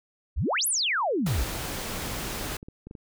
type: exponential two-way sweep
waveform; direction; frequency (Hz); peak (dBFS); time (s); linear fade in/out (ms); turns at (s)
sine; up then down; 46.25 to 12000 to 46.25; -23; 0.36-1.45; 20; 0.67
type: noise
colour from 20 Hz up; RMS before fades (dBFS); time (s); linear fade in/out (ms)
pink; -33; 1.26-2.57; 5
type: clicks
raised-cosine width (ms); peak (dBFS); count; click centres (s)
3; -28; 8; 2.095 / 2.281 / 2.396 / 2.629 / 2.685 / 2.87 / 2.911 / 2.952
effects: none